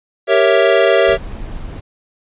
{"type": "chord", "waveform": "square", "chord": "G diminished seventh", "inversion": "none", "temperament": "equal", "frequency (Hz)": [392, 466.2, 554.4, 659.3], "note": ["G4", "Bb4", "Db5", "Fb5"], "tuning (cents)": [0, 0, 0, 0], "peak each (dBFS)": [-16, -16, -15, -15], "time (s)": [0.27, 1.18], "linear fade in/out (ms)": 50}
{"type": "noise", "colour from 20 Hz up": "brown", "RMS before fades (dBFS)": -27, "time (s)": [1.06, 1.81], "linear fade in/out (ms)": 20}
{"effects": ["resampled to 8000 Hz"]}